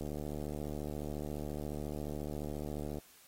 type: click train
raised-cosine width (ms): 2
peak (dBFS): -27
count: 222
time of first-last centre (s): 0.01-2.984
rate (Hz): 74.3
effects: white hiss -61 dBFS RMS until 3.27 s + AAC 48 kbps